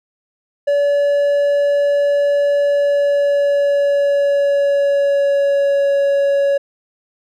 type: tone with pitch glide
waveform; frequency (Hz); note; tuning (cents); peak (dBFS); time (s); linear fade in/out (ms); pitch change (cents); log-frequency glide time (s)
triangle; 572 to 560.2; D5 to C#5; -46 to +18; -10; 0.67-6.58; 10; -36; 2.63-5.92
effects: none